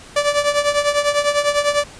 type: tone with tremolo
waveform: sawtooth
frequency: 582 Hz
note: D5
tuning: 16 cents flat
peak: -8 dBFS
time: 0.16-1.84 s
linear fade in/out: 5 ms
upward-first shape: triangle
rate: 10 Hz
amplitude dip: 80%
effects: pink hiss -40 dBFS RMS until 1.99 s + resampled to 22050 Hz